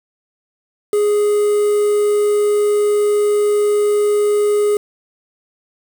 triangle tone with quantisation, 415.3 Hz, G#4, in tune, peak -10 dBFS, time 0.93-4.77 s, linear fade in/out 2 ms, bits 5, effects none

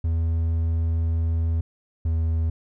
triangle tone pair in turn, 82.1 / 81.2 Hz, E2 / E2, -6 / -26 cents, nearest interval unison, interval 20 cents, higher first, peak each -18 dBFS, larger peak neither, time 0.04-1.61 / 2.05-2.5 s, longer first, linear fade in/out 5 ms, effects none

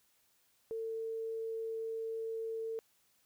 sine tone, 449.4 Hz, A4, 37 cents sharp, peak -36 dBFS, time 0.71-2.79 s, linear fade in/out 0 ms, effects white hiss -72 dBFS RMS until 3.25 s

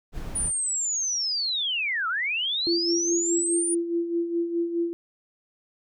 brown noise, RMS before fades -33 dBFS, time 0.12-0.52 s, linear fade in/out 50 ms
sine linear two-way sweep, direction down then up, 9600 to 1276 to 9600 Hz, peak -24 dBFS, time 0.35-3.75 s, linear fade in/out 10 ms, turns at 2.08 s
sine tone with tremolo, 340 Hz, F4, 46 cents flat, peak -21 dBFS, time 2.67-4.93 s, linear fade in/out 0 ms, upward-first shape sine, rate 4.8 Hz, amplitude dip 60%
effects none

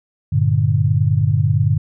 sine chord, G minor, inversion none, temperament equal, 98 / 116.54 / 146.83 Hz, G2 / Bb2 / D3, 0 / 0 / 0 cents, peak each -17 dBFS, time 0.32-1.78 s, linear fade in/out 10 ms, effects none

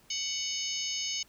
harmonic tone with a mistuned harmonic, 744 Hz, F#5, 9 cents sharp, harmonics 3 / 4 / 5 / 6 / 7 / 8 / 9, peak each -42 / -36 / -43 / -41 / -38 / -47 / -36 dBFS, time 0.1-1.23 s, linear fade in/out 5 ms, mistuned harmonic 9, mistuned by -53 cents, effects pink hiss -62 dBFS RMS until 1.28 s

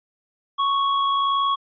square tone with amplitude modulation, 1108.7 Hz, C#6, in tune, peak -18 dBFS, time 0.58-1.56 s, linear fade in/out 20 ms, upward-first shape sine, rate 61.2 Hz, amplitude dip 25%, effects resampled to 11025 Hz

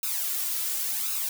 blue noise with flanger, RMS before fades -29 dBFS, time 0.03-1.29 s, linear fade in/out 2 ms, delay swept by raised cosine 0.76 to 3.06 ms, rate 0.92 Hz, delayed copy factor +0.75, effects none

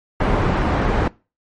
pink low-pass noise, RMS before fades -18 dBFS, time 0.2-1.08 s, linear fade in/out 5 ms, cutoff 1400 Hz, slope 12 dB/octave, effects noise-tail reverb RT60 0.3 s tail -22 dB re dry + MP3 48 kbps

